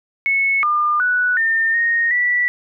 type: tone with pitch steps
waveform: sine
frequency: 2200 / 1204 / 1478 / 1810 / 1859 / 1958 Hz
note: C#7 / D6 / F#6 / A6 / A#6 / B6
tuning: -14 / +43 / -2 / +48 / -5 / -15 cents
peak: -14 dBFS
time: 0.26-2.48 s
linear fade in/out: 0 ms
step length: 370 ms
effects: none